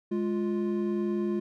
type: tone pair together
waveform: triangle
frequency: 208.1 / 350 Hz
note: G#3 / F4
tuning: +4 / +4 cents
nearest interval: major sixth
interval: 900 cents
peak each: -27 dBFS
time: 0.11-1.4 s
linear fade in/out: 10 ms
effects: none